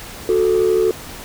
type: tone pair together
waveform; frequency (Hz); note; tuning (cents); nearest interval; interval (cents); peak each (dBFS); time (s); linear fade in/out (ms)
sine; 367.3 / 440; F#4 / A4; -13 / 0; minor third; 313; -14; 0.29-0.91; 2
effects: tanh soft clip ceiling -8 dBFS + pink hiss -34 dBFS RMS until 1.24 s